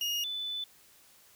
35% pulse / sine tone pair in turn, 2859 / 3498 Hz, F7 / A7, +40 / -11 cents, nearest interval minor third, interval 349 cents, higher second, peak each -28 / -33 dBFS, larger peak first, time 0.01-0.24 / 0.24-0.64 s, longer second, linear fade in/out 2 ms, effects white hiss -60 dBFS RMS until 1.35 s

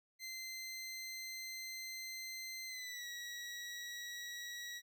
20% pulse tone with pitch glide, 2070 to 1920.3 Hz, C7 to B6, -19 to -49 cents, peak -39 dBFS, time 0.19-4.82 s, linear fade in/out 50 ms, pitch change -130 cents, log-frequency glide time 2.67-3.07 s, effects none

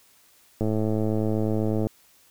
click train, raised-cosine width 2 ms, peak -13 dBFS, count 137, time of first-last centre 0.61-1.869 s, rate 108 Hz, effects white hiss -58 dBFS RMS until 2.3 s

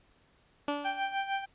15% pulse tone with exponential decay, 289.7 Hz, D4, 24 cents flat, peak -21 dBFS, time 0.68-1.24 s, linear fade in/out 2 ms, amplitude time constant 120 ms
sawtooth tone with tremolo, 784 Hz, G5, in tune, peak -24 dBFS, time 0.84-1.46 s, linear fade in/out 20 ms, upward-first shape sine, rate 6.5 Hz, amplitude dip 70%
effects pink hiss -66 dBFS RMS until 1.54 s + resampled to 8000 Hz

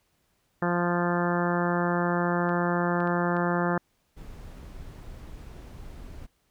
harmonic tone, 174.61 Hz, F3, in tune, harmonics 1 / 2 / 3 / 4 / 5 / 6 / 7 / 8 / 9 / 10, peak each -27 / -30 / -32 / -33 / -34 / -35 / -35 / -36 / -37 / -37 dBFS, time 0.62-3.78 s, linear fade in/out 2 ms
clicks, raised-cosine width 0.3 ms, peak -31 dBFS, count 4, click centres 2.492 / 3.004 / 3.074 / 3.367 s
brown noise, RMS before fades -42 dBFS, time 4.16-6.27 s, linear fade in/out 20 ms
effects pink hiss -71 dBFS RMS until 6.5 s

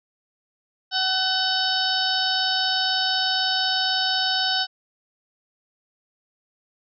harmonic tone, 754 Hz, F#5, 32 cents sharp, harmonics 1 / 2 / 4 / 5 / 6 / 7, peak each -28 / -27 / -27 / -27 / -28 / -27 dBFS, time 0.91-4.67 s, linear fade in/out 50 ms, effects none

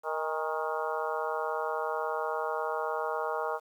harmonic tone with a mistuned harmonic, 156.4 Hz, D#3, 9 cents sharp, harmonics 3 / 4 / 5 / 6 / 7 / 8 / 9, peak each -35 / -36 / -37 / -38 / -38 / -39 / -40 dBFS, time 0.03-3.6 s, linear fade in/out 50 ms, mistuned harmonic 5, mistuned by +63 cents, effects 10-bit

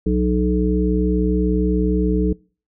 harmonic tone with a mistuned harmonic, 61.74 Hz, B1, in tune, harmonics 1 / 3 / 5 / 7, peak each -20 / -19 / -22 / -23 dBFS, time 0.06-2.33 s, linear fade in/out 5 ms, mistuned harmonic 3, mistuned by -32 cents, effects noise-tail reverb RT60 0.4 s tail -25 dB re dry

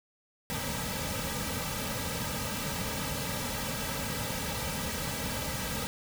pink noise with comb filter, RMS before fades -34 dBFS, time 0.5-5.87 s, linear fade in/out 0 ms, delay 2.8 ms, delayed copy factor -0.85, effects none

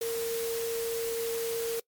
sine tone in noise, 460.6 Hz, A#4, 21 cents flat, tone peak -29 dBFS, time 0.01-1.8 s, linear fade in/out 5 ms, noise white, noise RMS -38 dBFS, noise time 0.01-1.8 s, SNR +6 dB, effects noise-tail reverb RT60 0.1 s tail -23 dB re dry + MP3 96 kbps

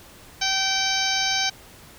harmonic tone, 773 Hz, G5, 24 cents flat, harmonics 1 / 2 / 3 / 4 / 5 / 6 / 7 / 8, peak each -29 / -29 / -29 / -29 / -29 / -29 / -29 / -29 dBFS, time 0.41-1.5 s, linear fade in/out 10 ms, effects pink hiss -47 dBFS RMS until 1.98 s

